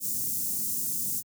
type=band-stop noise; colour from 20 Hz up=white; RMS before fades=-30 dBFS; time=0-1.23 s; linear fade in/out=50 ms; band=290 to 6600 Hz; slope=24 dB/octave; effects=high-pass 100 Hz 12 dB/octave